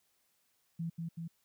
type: tone with echo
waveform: sine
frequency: 166.3 Hz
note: E3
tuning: 16 cents sharp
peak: -34 dBFS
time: 0.79-0.9 s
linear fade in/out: 10 ms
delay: 190 ms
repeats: 2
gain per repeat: -2 dB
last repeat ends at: 1.28 s
effects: white hiss -75 dBFS RMS until 1.44 s